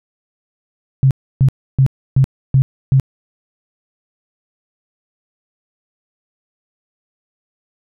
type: tone bursts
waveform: sine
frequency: 133.7 Hz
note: C3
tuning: 38 cents sharp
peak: -7 dBFS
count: 6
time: 1.03-2.998 s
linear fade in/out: 0 ms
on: 78 ms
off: 300 ms
effects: none